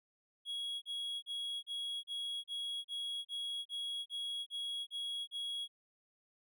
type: tone bursts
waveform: triangle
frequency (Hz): 3322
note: G#7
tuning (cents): 0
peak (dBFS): -36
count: 13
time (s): 0.45-5.68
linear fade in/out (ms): 50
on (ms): 370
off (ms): 35
effects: none